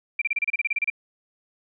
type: tone bursts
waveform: sine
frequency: 2359 Hz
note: D7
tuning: 7 cents sharp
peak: -20 dBFS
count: 13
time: 0.19-0.901 s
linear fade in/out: 5 ms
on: 27 ms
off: 30 ms
effects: none